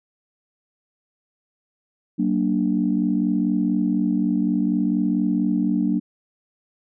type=chord; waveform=sine; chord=Gb augmented; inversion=none; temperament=equal with one note detuned; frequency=188.99 / 233.1 / 293.7 Hz; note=Gb3 / Bb3 / D4; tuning=+37 / 0 / 0 cents; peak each=-22 dBFS; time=2.18-6 s; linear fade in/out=20 ms; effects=tanh soft clip ceiling -8 dBFS